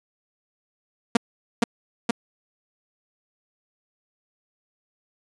sawtooth tone with echo, 233.1 Hz, A#3, in tune, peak -10 dBFS, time 1.15-1.17 s, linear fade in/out 5 ms, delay 470 ms, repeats 2, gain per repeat -2 dB, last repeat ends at 2.11 s, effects resampled to 22050 Hz

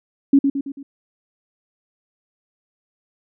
sine tone with echo, 277.2 Hz, C#4, in tune, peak -8 dBFS, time 0.33-0.39 s, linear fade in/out 5 ms, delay 110 ms, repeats 4, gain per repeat -6 dB, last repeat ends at 0.83 s, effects none

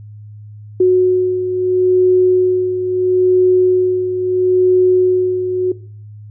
sine beating tone pair, 367.2 / 367.95 Hz, F#4 / F#4, -13 / -10 cents, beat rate 0.75 Hz, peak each -10 / -17 dBFS, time 0.8-5.72 s, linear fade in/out 5 ms, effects noise-tail reverb RT60 0.5 s tail -19 dB re dry + added 105 Hz sine -32 dBFS peak until 6.3 s

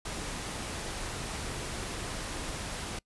pink noise, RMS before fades -37 dBFS, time 0.05-2.99 s, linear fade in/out 5 ms, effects noise-tail reverb RT60 0.1 s tail -25 dB re dry + resampled to 24000 Hz

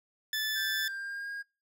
20% pulse tone, 1744 Hz, A6, 16 cents flat, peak -25 dBFS, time 0.33-0.88 s, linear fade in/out 2 ms
triangle tone with pitch glide, 1586 to 1627.8 Hz, G6 to G#6, +20 to -35 cents, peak -34 dBFS, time 0.55-1.43 s, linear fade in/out 20 ms, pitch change +45 cents, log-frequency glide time 0.92-1.3 s
effects noise-tail reverb RT60 0.3 s tail -24 dB re dry

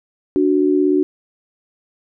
sine tone pair together, 293.2 / 370 Hz, D4 / F#4, -3 / 0 cents, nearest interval major third, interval 403 cents, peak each -15 dBFS, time 0.36-1.03 s, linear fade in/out 0 ms, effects none

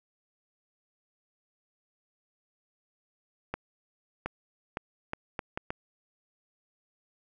accelerating click train, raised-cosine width 0.5 ms, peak -17 dBFS, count 7, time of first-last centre 3.54-5.705 s, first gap 720 ms, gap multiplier 0.71, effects none

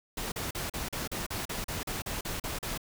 pink noise bursts, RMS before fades -35 dBFS, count 14, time 0.17-2.777 s, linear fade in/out 5 ms, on 150 ms, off 39 ms, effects none

